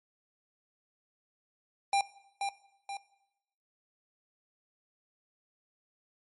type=tone with echo; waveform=square; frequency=796 Hz; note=G5; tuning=26 cents sharp; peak=-25 dBFS; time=1.93-2.01 s; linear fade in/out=2 ms; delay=480 ms; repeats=2; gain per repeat=-6 dB; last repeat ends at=2.97 s; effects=noise-tail reverb RT60 0.9 s tail -19 dB re dry + MP3 48 kbps